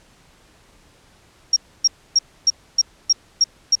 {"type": "tone bursts", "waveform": "sine", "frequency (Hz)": 5588, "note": "F8", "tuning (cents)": 0, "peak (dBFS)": -10, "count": 8, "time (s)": [1.53, 3.754], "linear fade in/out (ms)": 5, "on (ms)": 33, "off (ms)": 280, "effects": ["pink hiss -53 dBFS RMS until 3.8 s", "low-pass 9000 Hz 12 dB/octave"]}